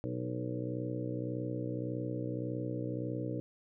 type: harmonic tone with a mistuned harmonic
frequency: 61.74 Hz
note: B1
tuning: in tune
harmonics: 2 / 3 / 4 / 5 / 6 / 7 / 8 / 9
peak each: -38 / -45 / -46 / -39 / -48 / -46 / -43 / -46 dBFS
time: 0.04-3.4 s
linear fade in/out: 0 ms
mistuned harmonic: 7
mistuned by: +27 cents
effects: none